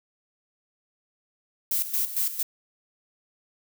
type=noise with tremolo; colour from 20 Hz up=violet; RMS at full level=-25 dBFS; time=1.71-2.43 s; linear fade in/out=5 ms; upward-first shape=square; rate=4.4 Hz; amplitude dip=70%; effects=none